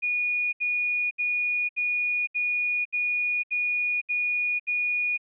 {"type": "tone bursts", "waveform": "sine", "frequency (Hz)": 2452, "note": "D#7", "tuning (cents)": -26, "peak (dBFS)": -23, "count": 9, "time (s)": [0.02, 5.178], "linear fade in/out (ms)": 20, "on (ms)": 510, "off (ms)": 71, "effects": []}